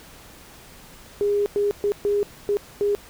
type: tone bursts at uneven times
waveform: sine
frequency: 408.8 Hz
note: G#4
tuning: 27 cents flat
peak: -18 dBFS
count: 6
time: 1.21-1.46 / 1.56-1.71 / 1.84-1.92 / 2.05-2.23 / 2.49-2.57 / 2.81-2.95 s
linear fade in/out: 0 ms
effects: pink hiss -46 dBFS RMS until 3.09 s